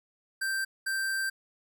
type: tone bursts at uneven times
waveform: square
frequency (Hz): 1568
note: G6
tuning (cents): 0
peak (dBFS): -29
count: 2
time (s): 0.41-0.65 / 0.86-1.3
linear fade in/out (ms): 10
effects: none